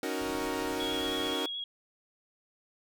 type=chord; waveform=sawtooth; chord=D# minor seventh; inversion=third; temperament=equal; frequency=277.2 / 311.1 / 370 / 466.2 Hz; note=C#4 / D#4 / F#4 / A#4; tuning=0 / 0 / 0 / 0 cents; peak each=-33 dBFS; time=0.03-1.46 s; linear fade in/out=2 ms
type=low-pass noise; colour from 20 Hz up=pink; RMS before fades=-49 dBFS; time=0.19-1.34 s; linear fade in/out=5 ms; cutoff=560 Hz; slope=96 dB/octave
type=tone with vibrato; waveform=sine; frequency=3322 Hz; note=G#7; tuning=in tune; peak=-34 dBFS; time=0.8-1.64 s; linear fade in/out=2 ms; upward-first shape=square; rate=9.4 Hz; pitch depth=13 cents each way
effects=none